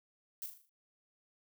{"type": "noise with echo", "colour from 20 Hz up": "violet", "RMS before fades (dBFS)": -41, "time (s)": [0.42, 0.46], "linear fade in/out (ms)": 0, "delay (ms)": 39, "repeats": 6, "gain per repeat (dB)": -6, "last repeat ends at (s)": 0.694, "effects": []}